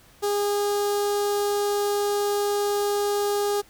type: tone with notch filter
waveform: sawtooth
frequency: 408.9 Hz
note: G#4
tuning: 27 cents flat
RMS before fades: -24 dBFS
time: 0.22-3.62 s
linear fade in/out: 20 ms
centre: 2200 Hz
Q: 0.92
effects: pink hiss -54 dBFS RMS until 3.69 s